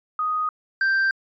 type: tone pair in turn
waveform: sine / triangle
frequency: 1246 / 1569.9 Hz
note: D#6 / G6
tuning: +2 / +2 cents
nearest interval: major third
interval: 400 cents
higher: second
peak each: -21 / -16 dBFS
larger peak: second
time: 0.19-0.49 / 0.81-1.11 s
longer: neither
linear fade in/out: 2 ms
effects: resampled to 16000 Hz